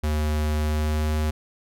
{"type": "tone with pitch glide", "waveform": "square", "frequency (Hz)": [76, 76.88], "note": ["D#2", "D#2"], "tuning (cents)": [-40, -20], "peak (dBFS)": -22, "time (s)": [0.03, 1.31], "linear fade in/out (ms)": 10, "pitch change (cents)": 20, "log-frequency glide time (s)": [0.57, 1.15], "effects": []}